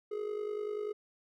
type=tone with amplitude modulation; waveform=triangle; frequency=420 Hz; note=G#4; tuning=19 cents sharp; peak=-29 dBFS; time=0.11-0.93 s; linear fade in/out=10 ms; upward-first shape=sine; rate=50.2 Hz; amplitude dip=70%; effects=none